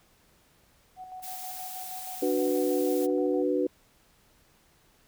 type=tone with tremolo; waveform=sine; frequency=743 Hz; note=F#5; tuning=7 cents sharp; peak=-38 dBFS; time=0.96-3.45 s; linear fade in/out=50 ms; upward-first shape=square; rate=6.3 Hz; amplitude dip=45%
type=noise; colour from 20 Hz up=blue; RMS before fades=-40 dBFS; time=1.22-3.07 s; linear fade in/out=20 ms
type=chord; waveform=sine; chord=B minor; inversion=first; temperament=equal; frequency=293.7 / 370 / 493.9 Hz; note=D4 / F#4 / B4; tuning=0 / 0 / 0 cents; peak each=-28 dBFS; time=2.22-3.67 s; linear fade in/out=5 ms
effects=pink hiss -63 dBFS RMS until 5.07 s